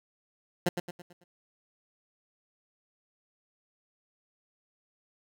15% pulse tone with echo, 175.8 Hz, F3, 12 cents sharp, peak -17 dBFS, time 0.66-0.69 s, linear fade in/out 5 ms, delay 110 ms, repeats 5, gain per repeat -7 dB, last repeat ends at 1.24 s, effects none

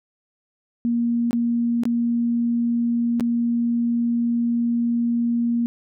sine tone with dropouts, 235.8 Hz, A#3, 20 cents sharp, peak -18 dBFS, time 0.85-5.66 s, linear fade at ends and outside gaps 0 ms, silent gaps 1.309-1.33 / 1.835-1.854 / 3.198-3.207 s, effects none

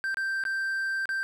triangle tone with dropouts, 1568 Hz, G6, in tune, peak -25 dBFS, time 0.04-1.23 s, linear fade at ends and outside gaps 0 ms, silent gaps 0.144-0.171 / 0.438-0.452 / 1.056-1.091 s, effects none

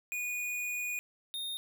square tone pair in turn, 2458 / 3683 Hz, D#7 / A#7, -22 / -22 cents, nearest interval perfect fifth, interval 700 cents, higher second, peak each -34 / -36 dBFS, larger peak first, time 0.12-0.99 / 1.34-1.57 s, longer first, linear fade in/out 0 ms, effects none

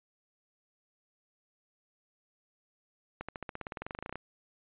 accelerating click train, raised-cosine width 0.5 ms, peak -23 dBFS, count 20, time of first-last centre 3.21-4.156 s, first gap 76 ms, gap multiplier 0.95, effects resampled to 8000 Hz

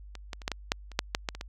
clicks, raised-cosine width 0.2 ms, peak -25 / -18 / -28 / -12 / -13 / -7 / -29 / -6 / -8 / -12 / -23 / -19 dBFS, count 12, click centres 0.153 / 0.332 / 0.418 / 0.479 / 0.517 / 0.719 / 0.917 / 0.991 / 1.149 / 1.288 / 1.35 / 1.411 s, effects added 50 Hz sine -44 dBFS peak until 1.48 s

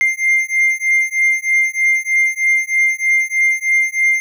triangle beating tone pair, 2100 / 2103.2 Hz, C7 / C7, +6 / +8 cents, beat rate 3.2 Hz, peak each -14 / -14 dBFS, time 0.01-4.2 s, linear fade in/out 0 ms, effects none

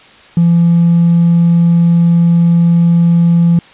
sine tone with hard clipping, 170 Hz, F3, 46 cents flat, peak -6 dBFS, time 0.37-3.59 s, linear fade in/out 2 ms, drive 1 dB, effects white hiss -40 dBFS RMS until 3.73 s + resampled to 8000 Hz

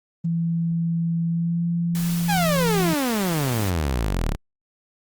sine tone with pitch glide, 167.2 to 170.42 Hz, E3 to F3, +25 to -42 cents, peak -20 dBFS, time 0.24-2.94 s, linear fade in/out 10 ms, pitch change +33 cents, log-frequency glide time 1.26-1.65 s
white noise, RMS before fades -34 dBFS, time 1.95-3.7 s, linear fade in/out 0 ms
sawtooth exponential sweep, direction down, 859 to 32.7 Hz, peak -17 dBFS, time 2.28-4.36 s, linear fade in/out 20 ms
effects Opus 32 kbps

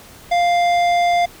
triangle tone with tanh clipping, 698.5 Hz, F5, in tune, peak -15 dBFS, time 0.31-1.26 s, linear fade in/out 10 ms, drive 18 dB, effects pink hiss -42 dBFS RMS until 1.4 s

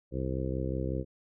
harmonic tone, 65.41 Hz, C2, in tune, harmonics 1 / 2 / 3 / 4 / 5 / 6 / 7 / 8, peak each -35 / -35 / -39 / -41 / -38 / -41 / -41 / -40 dBFS, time 0.11-1.05 s, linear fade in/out 50 ms, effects none

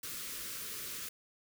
white band-stop noise, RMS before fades -42 dBFS, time 0.03-1.09 s, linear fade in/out 5 ms, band 540 to 1100 Hz, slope 48 dB/octave, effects none

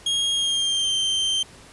40% pulse tone with pitch glide, 3262 to 3133 Hz, G#7 to G7, -32 to -2 cents, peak -19 dBFS, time 0.06-1.43 s, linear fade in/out 5 ms, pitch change -70 cents, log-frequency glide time 0.33-0.96 s, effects pink hiss -47 dBFS RMS until 1.72 s + resampled to 24000 Hz

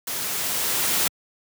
white noise with level ramp, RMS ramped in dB -29 to -21 dBFS, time 0.07-1.08 s, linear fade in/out 5 ms, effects high-pass 80 Hz 12 dB/octave

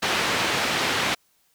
white band-pass noise, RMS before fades -24 dBFS, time 0.02-1.15 s, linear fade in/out 10 ms, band 110 to 3100 Hz, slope 12 dB/octave, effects white hiss -65 dBFS RMS until 1.54 s

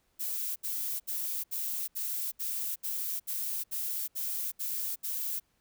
violet noise bursts, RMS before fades -34 dBFS, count 12, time 0.19-5.4 s, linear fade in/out 20 ms, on 370 ms, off 70 ms, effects pink hiss -73 dBFS RMS until 5.6 s

